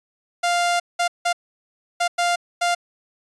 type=tone bursts at uneven times; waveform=sawtooth; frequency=698.5 Hz; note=F5; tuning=in tune; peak=-14 dBFS; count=6; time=0.43-0.8 / 0.99-1.08 / 1.25-1.33 / 2-2.08 / 2.18-2.36 / 2.61-2.75 s; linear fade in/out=10 ms; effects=resampled to 22050 Hz